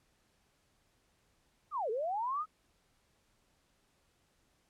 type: linear two-way sweep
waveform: sine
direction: down then up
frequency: 1295 to 414.8 to 1295 Hz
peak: -32 dBFS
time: 1.71-2.46 s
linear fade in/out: 50 ms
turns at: 1.9 s
effects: pink hiss -73 dBFS RMS until 4.69 s + low-pass 11000 Hz 12 dB/octave